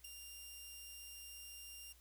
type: tone with ADSR envelope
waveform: 10% pulse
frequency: 2794 Hz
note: F7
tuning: in tune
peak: -36 dBFS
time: 0.04-1.93 s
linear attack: 8 ms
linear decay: 7 ms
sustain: -6 dB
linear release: 11 ms
effects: added 60 Hz sine -65 dBFS peak until 2 s + white hiss -68 dBFS RMS until 2 s